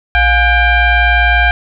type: tone with frequency modulation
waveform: sine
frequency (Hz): 830.6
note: G#5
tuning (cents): 0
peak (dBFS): -7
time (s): 0.15-1.51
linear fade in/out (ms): 0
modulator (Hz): 771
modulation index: 2.1
effects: none